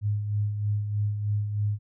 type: tone with tremolo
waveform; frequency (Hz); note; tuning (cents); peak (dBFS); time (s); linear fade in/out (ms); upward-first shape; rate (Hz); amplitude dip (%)
sine; 104; G#2; +3; -22; 0.01-1.79; 50; sine; 3.2; 50
effects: none